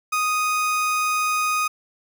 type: tone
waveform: 30% pulse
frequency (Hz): 1244.5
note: D#6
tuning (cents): 0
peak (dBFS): -17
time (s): 0.12-1.68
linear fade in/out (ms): 10
effects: none